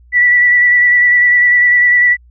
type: tone with vibrato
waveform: sine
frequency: 1956 Hz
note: B6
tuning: 17 cents flat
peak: -6 dBFS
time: 0.12-2.17 s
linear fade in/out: 50 ms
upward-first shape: square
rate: 10 Hz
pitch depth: 14 cents each way
effects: added 60 Hz sine -41 dBFS peak until 2.3 s